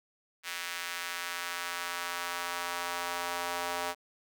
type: tone with high-pass filter sweep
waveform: square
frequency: 87.31 Hz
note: F2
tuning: in tune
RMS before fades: -36 dBFS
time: 0.43-3.95 s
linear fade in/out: 50 ms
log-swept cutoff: 1900 to 730 Hz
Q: 1.2
effects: none